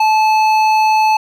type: tone with hard clipping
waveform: sine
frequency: 868 Hz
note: A5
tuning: 24 cents flat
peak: -11 dBFS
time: 0-1.17 s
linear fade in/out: 5 ms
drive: 10 dB
effects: none